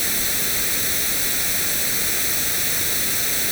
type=noise with comb filter; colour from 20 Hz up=white; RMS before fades=-21 dBFS; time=0-3.51 s; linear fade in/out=0 ms; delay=0.5 ms; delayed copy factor=+0.65; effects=none